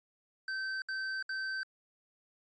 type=tone bursts; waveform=square; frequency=1547 Hz; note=G6; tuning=23 cents flat; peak=-35 dBFS; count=3; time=0.48-1.632 s; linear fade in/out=2 ms; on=340 ms; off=66 ms; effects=resampled to 16000 Hz